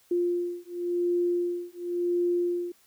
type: beating tone pair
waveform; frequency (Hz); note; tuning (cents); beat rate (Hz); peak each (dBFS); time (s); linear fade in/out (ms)
sine; 350 / 350.93; F4 / F4; +4 / +8; 0.93; -28; 0.11-2.72; 5
effects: white hiss -62 dBFS RMS until 2.86 s